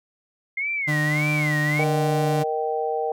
sine tone with vibrato, 2093 Hz, C7, in tune, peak -23 dBFS, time 0.57-1.84 s, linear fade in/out 5 ms, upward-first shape sine, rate 1.7 Hz, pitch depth 200 cents each way
35% pulse tone with pitch glide, 150.5 to 148.69 Hz, D3 to D3, +43 to +22 cents, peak -20 dBFS, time 0.87-2.44 s, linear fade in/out 20 ms, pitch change -21 cents, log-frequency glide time 1.52-1.91 s
sine chord, Eb major, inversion second, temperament just, 466.7 / 622.3 / 777.8 Hz, Bb4 / Eb5 / G5, +2 / 0 / -14 cents, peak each -25 / -30 / -26 dBFS, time 1.79-3.12 s, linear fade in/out 2 ms
effects none

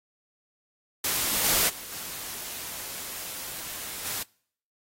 white noise with level steps, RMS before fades -26 / -23 / -40 / -37 / -32 dBFS, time 1.04-4.23 s, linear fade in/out 5 ms, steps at 1.43 / 1.68 / 1.91 / 4.04 s, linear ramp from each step 20 ms, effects noise-tail reverb RT60 0.6 s tail -26 dB re dry + AAC 48 kbps

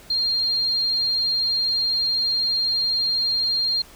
sine tone, 4204 Hz, C8, 7 cents sharp, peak -19 dBFS, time 0.1-3.82 s, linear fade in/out 5 ms, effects pink hiss -47 dBFS RMS until 3.95 s

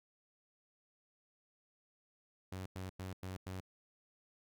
sawtooth tone bursts, 93.5 Hz, F#2, 19 cents sharp, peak -38 dBFS, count 5, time 2.52-3.604 s, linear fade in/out 5 ms, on 140 ms, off 96 ms, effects none

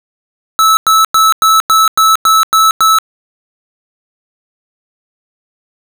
square tone bursts, 1307 Hz, E6, 15 cents flat, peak -6 dBFS, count 9, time 0.59-2.986 s, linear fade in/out 0 ms, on 180 ms, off 97 ms, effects none

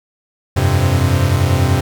45% pulse chord, F suspended second, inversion none, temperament equal with one note detuned, 87.71 / 98 / 130.81 Hz, F2 / G2 / C3, +8 / 0 / 0 cents, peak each -16 dBFS, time 0.56-1.81 s, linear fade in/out 10 ms, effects 8-bit

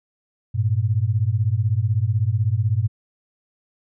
sine beating tone pair, 100 / 116 Hz, G2 / A#2, +35 / -8 cents, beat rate 16 Hz, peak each -20 / -20 dBFS, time 0.54-2.88 s, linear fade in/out 20 ms, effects none

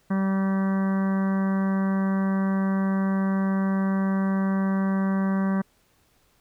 harmonic tone, 193.1 Hz, G3, 26 cents flat, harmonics 1 / 2 / 3 / 4 / 5 / 6 / 7 / 8 / 9 / 10, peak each -21 / -37 / -36 / -41 / -39 / -37 / -49 / -40 / -47 / -45 dBFS, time 0.1-5.62 s, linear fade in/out 10 ms, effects pink hiss -64 dBFS RMS until 6.4 s

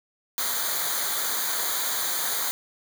white noise with comb filter, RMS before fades -27 dBFS, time 0.38-2.51 s, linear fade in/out 0 ms, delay 0.37 ms, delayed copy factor -0.85, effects none

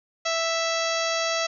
harmonic tone with a mistuned harmonic, 659.3 Hz, E5, in tune, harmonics 1 / 2 / 3 / 4 / 5 / 6 / 7 / 8 / 9 / 10, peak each -27 / -30 / -32 / -33 / -34 / -35 / -35 / -36 / -37 / -37 dBFS, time 0.25-1.47 s, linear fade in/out 10 ms, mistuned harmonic 8, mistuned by +59 cents, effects none

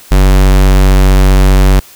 square tone, 47.62 Hz, G1, 49 cents flat, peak -4 dBFS, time 0.11-1.8 s, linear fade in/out 10 ms, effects white hiss -37 dBFS RMS until 1.95 s

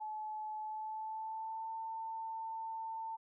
sine tone with pitch glide, 860 to 895.5 Hz, A5 to A5, -40 to +30 cents, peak -39 dBFS, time 0-3.17 s, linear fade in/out 20 ms, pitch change +70 cents, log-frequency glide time 0.59-1.73 s, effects none

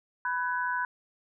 sine tone cluster, 991 / 1502 / 1676 Hz, B5 / F#6 / G#6, +6 / +26 / +15 cents, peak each -30 / -31 / -37 dBFS, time 0.25-0.85 s, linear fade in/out 2 ms, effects none

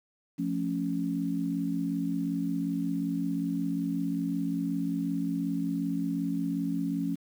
sine chord, F augmented, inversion none, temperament equal, 174.61 / 220 / 277.2 Hz, F3 / A3 / C#4, 0 / 0 / 0 cents, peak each -32 / -35 / -30 dBFS, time 0.38-7.16 s, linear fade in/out 20 ms, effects 9-bit

